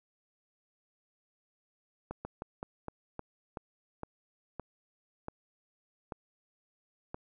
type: slowing click train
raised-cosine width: 1 ms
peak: -24 dBFS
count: 12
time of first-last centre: 2.11-7.145 s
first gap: 140 ms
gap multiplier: 1.22
effects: none